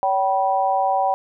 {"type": "tone with amplitude modulation", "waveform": "sine", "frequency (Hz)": 770, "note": "G5", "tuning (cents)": -31, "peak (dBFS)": -12, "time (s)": [0.03, 1.14], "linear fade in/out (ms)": 0, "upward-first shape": "sine", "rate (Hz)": 205, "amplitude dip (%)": 100, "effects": []}